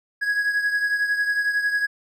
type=beating tone pair; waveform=triangle; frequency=1661.2 / 1672.2 Hz; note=G#6 / G#6; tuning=0 / +11 cents; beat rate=11 Hz; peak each=-19 / -26 dBFS; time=0.21-1.87 s; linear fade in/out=20 ms; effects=none